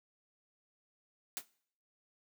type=noise with exponential decay; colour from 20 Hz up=white; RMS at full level=-35 dBFS; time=1.37-1.46 s; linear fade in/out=0 ms; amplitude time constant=18 ms; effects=noise-tail reverb RT60 0.6 s tail -22 dB re dry + high-pass 150 Hz 12 dB/octave